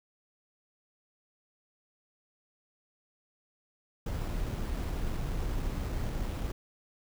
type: noise with sample-and-hold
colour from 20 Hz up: brown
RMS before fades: -33 dBFS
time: 4.06-6.52 s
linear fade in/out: 5 ms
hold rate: 6300 Hz
effects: none